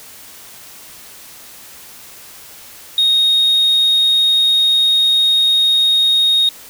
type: tone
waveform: sine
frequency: 3729 Hz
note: A#7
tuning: in tune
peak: -8 dBFS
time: 2.98-6.49 s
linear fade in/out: 2 ms
effects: tanh soft clip ceiling -8 dBFS + white hiss -38 dBFS RMS until 6.69 s